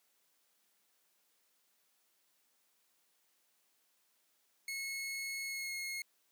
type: tone with pitch glide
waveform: sawtooth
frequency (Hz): 2182 to 2159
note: C#7 to C#7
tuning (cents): -28 to -46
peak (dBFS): -35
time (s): 4.68-6.02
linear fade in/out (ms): 2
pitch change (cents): -18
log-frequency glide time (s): 5.45-5.74
effects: white hiss -75 dBFS RMS until 6.31 s + high-pass 200 Hz 12 dB/octave